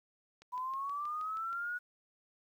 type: click train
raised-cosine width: 0.2 ms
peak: -38 dBFS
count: 8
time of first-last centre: 0.42-1.529 s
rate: 6.31 Hz
type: linear sweep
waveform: sine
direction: up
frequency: 985 to 1469 Hz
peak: -35 dBFS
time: 0.52-1.79 s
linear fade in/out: 20 ms
effects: 11-bit